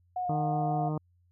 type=tone with vibrato; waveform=sine; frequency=722 Hz; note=F#5; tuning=43 cents flat; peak=-29 dBFS; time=0.16-0.89 s; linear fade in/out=5 ms; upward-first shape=square; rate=5.5 Hz; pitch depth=16 cents each way
type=harmonic tone; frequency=153.3 Hz; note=D#3; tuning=25 cents flat; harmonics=1 / 2 / 3 / 4 / 5 / 6 / 7 / 8; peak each=-30 / -36 / -40 / -42 / -44 / -46 / -47 / -48 dBFS; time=0.29-0.98 s; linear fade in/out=5 ms
effects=added 88 Hz sine -63 dBFS peak until 1.31 s